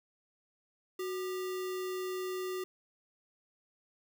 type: tone with sample-and-hold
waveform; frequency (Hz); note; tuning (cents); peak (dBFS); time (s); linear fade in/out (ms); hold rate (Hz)
sine; 370; F#4; 0; -34; 0.99-2.64; 5; 1575
effects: none